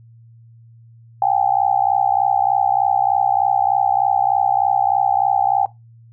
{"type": "tone with amplitude modulation", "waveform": "sine", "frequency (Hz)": 789, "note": "G5", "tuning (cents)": 11, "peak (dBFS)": -9, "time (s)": [1.22, 5.66], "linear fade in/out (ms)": 2, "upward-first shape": "sine", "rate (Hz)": 63.3, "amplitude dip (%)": 100, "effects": ["noise-tail reverb RT60 0.2 s tail -19 dB re dry", "added 115 Hz sine -43 dBFS peak until 6.12 s"]}